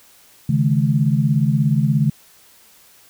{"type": "chord", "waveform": "sine", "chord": "C# suspended second", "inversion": "none", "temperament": "equal with one note detuned", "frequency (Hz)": [138.59, 155.56, 212.9], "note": ["C#3", "D#3", "G#3"], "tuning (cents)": [0, 0, 43], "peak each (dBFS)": [-17, -18, -20], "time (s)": [0.49, 2.1], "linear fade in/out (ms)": 5, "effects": ["white hiss -50 dBFS RMS until 3.09 s"]}